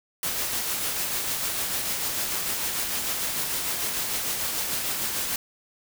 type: noise with tremolo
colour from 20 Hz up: white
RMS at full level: -27 dBFS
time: 0.23-5.36 s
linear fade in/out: 2 ms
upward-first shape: sine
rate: 6.7 Hz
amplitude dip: 30%
effects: none